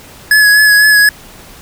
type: tone with vibrato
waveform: square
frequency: 1691 Hz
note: G#6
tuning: 31 cents sharp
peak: -5 dBFS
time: 0.31-1.09 s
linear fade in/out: 2 ms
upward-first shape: sine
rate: 4 Hz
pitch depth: 25 cents each way
effects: pink hiss -36 dBFS RMS until 1.61 s